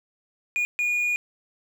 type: tone bursts at uneven times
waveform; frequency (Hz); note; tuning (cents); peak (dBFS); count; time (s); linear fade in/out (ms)
triangle; 2442; D#7; -33; -20; 2; 0.56-0.65 / 0.79-1.16; 0
effects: none